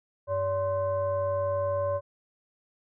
sine tone with frequency modulation, 571 Hz, D5, 49 cents flat, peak -25 dBFS, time 0.27-2.01 s, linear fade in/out 50 ms, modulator 475 Hz, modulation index 0.7, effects none

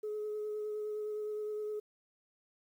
sine tone with vibrato, 423.9 Hz, G#4, 35 cents sharp, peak -34 dBFS, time 0.03-1.8 s, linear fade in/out 10 ms, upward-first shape triangle, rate 9.7 Hz, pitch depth 16 cents each way, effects tanh soft clip ceiling -32 dBFS + 11-bit

